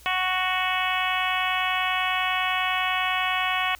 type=harmonic tone; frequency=370 Hz; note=F#4; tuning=in tune; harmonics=2 / 3 / 4 / 5 / 6 / 7 / 8 / 9; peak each=-29 / -28 / -33 / -31 / -30 / -30 / -32 / -36 dBFS; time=0.06-3.75 s; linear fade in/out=0 ms; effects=added 60 Hz sine -51 dBFS peak until 3.79 s + white hiss -52 dBFS RMS until 3.79 s